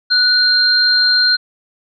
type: tone pair together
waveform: sine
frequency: 1477 / 4178 Hz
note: F#6 / C8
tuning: -3 / -3 cents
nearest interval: octave + tritone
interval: 1800 cents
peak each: -15 / -11 dBFS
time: 0.1-1.37 s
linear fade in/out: 20 ms
effects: none